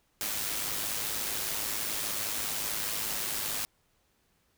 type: noise with amplitude modulation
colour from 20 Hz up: white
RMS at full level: -31 dBFS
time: 0.21-3.65 s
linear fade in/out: 0 ms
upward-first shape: sine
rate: 105 Hz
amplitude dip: 45%
effects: pink hiss -71 dBFS RMS until 4.57 s